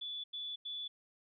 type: tone bursts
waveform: sine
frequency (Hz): 3455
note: A7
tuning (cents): -32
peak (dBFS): -39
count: 3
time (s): 0.01-0.88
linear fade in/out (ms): 10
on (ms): 230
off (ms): 90
effects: none